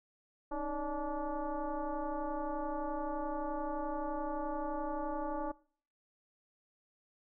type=tone with frequency modulation; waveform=sine; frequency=277.2 Hz; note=C#4; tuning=in tune; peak=-34 dBFS; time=0.51-5.52 s; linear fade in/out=10 ms; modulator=293 Hz; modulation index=2.7; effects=noise-tail reverb RT60 0.5 s tail -22 dB re dry